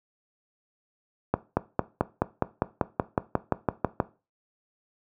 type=accelerating click train; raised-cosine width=1 ms; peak=-7 dBFS; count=15; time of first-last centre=1.34-4.002 s; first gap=230 ms; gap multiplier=0.97; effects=noise-tail reverb RT60 0.3 s tail -17 dB re dry + high-pass 80 Hz 12 dB/octave